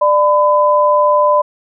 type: tone pair together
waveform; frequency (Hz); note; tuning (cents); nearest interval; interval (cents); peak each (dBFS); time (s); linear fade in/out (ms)
sine; 594 / 1007.1; D5 / B5; +20 / +34; major sixth; 914; -11; 0.01-1.42; 10
effects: none